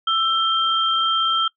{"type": "tone pair together", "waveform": "sine", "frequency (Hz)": [1328, 3169], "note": ["E6", "G7"], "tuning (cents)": [12, 18], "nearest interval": "octave + minor third", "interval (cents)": 1506, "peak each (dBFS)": -19, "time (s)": [0.07, 1.48], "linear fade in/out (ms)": 5, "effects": ["noise-tail reverb RT60 0.1 s tail -23 dB re dry"]}